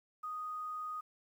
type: tone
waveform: sine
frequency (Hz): 1243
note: D#6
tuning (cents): -2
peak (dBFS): -38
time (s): 0.23-1.01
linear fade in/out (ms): 10
effects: 11-bit